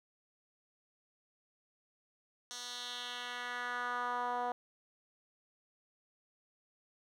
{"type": "tone with band-pass filter sweep", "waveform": "10% pulse", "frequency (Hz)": 244.7, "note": "B3", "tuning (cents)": -16, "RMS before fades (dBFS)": -39, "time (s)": [2.51, 4.52], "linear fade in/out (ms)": 0, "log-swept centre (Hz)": [5400, 740], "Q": 2, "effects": []}